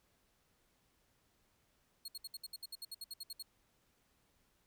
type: tone bursts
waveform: sawtooth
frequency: 4302 Hz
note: C8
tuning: 47 cents sharp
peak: -40 dBFS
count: 15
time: 2.05-3.426 s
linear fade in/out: 5 ms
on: 32 ms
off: 64 ms
effects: pink hiss -75 dBFS RMS until 4.66 s